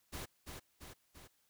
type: noise with echo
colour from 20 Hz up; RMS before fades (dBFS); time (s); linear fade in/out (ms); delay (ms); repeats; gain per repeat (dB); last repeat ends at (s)
pink; -44; 0.12-0.26; 20; 340; 3; -4; 1.28
effects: white hiss -75 dBFS RMS until 1.49 s